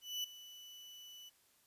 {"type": "tone with ADSR envelope", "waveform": "35% pulse", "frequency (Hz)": 2975, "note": "F#7", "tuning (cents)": 9, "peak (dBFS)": -34, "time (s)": [0.01, 1.3], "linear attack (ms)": 230, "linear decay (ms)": 5, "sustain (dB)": -16, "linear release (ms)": 19, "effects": ["white hiss -71 dBFS RMS until 1.66 s", "resampled to 32000 Hz"]}